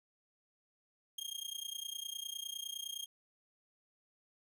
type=tone with amplitude modulation; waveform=sawtooth; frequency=3227 Hz; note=G7; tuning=50 cents sharp; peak=-34 dBFS; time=1.18-3.06 s; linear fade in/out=5 ms; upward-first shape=sine; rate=29.8 Hz; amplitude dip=90%; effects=none